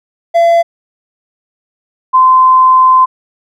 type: tone pair in turn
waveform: triangle / sine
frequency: 678 / 1032.4 Hz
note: E5 / C6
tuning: +49 / -23 cents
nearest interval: perfect fifth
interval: 728 cents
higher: second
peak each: -3 dBFS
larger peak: neither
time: 0.34-0.63 / 2.13-3.06 s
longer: second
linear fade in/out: 20 ms
effects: none